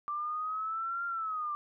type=exponential two-way sweep; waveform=sine; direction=up then down; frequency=1174 to 1395 to 1174 Hz; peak=-32 dBFS; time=0.08-1.55 s; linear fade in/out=0 ms; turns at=1.06 s; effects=none